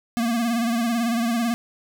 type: tone with vibrato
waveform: square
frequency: 233.1 Hz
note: A#3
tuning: in tune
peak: -21 dBFS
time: 0.17-1.54 s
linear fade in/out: 0 ms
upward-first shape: sine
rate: 18 Hz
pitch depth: 62 cents each way
effects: none